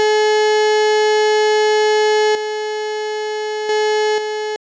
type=tone with level steps; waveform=35% pulse; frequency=426.9 Hz; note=G#4; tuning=48 cents sharp; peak=-10 / -18 / -12 / -18 dBFS; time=0-4.56 s; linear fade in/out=0 ms; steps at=2.35 / 3.69 / 4.18 s; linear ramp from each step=2 ms; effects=resampled to 16000 Hz